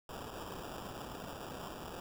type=noise with sample-and-hold; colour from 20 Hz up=white; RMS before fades=-45 dBFS; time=0.09-2 s; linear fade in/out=2 ms; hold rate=2100 Hz; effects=none